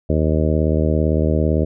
harmonic tone, 77.78 Hz, D#2, in tune, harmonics 1 / 2 / 3 / 4 / 5 / 6 / 7 / 8, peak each -18 / -21 / -23 / -24 / -25 / -26 / -26 / -27 dBFS, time 0.09-1.65 s, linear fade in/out 10 ms, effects none

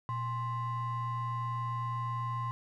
triangle ring-modulated tone, 464.7 Hz, A#4, 5 cents flat, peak -27 dBFS, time 0.09-2.51 s, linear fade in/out 0 ms, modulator 584 Hz, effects none

